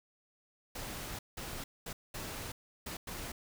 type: noise bursts at uneven times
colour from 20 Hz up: pink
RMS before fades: -42 dBFS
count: 6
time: 0.75-1.19 / 1.37-1.64 / 1.86-1.93 / 2.14-2.52 / 2.86-2.97 / 3.07-3.32 s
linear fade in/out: 5 ms
effects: none